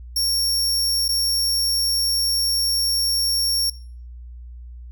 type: tone with dropouts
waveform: sawtooth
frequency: 5510 Hz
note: F8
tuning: 24 cents flat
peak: -16 dBFS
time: 0.16-3.7 s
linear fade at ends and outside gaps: 5 ms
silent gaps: 1.082-1.089 s
effects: noise-tail reverb RT60 0.5 s tail -22 dB re dry + added 60 Hz sine -35 dBFS peak until 4.91 s